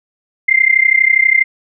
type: tone with amplitude modulation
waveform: sine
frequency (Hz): 2093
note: C7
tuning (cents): 0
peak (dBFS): -4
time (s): 0.48-1.44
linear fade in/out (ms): 10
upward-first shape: sine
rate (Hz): 32.3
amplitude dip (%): 90
effects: none